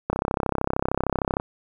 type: click train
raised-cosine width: 1 ms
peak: -8 dBFS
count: 44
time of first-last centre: 0.1-1.399 s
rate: 33.1 Hz
effects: 8-bit